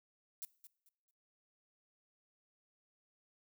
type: noise with echo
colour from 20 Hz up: violet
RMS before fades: -44 dBFS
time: 0.42-0.45 s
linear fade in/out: 0 ms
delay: 220 ms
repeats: 3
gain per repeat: -12 dB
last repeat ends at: 1.11 s
effects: noise-tail reverb RT60 0.6 s tail -21 dB re dry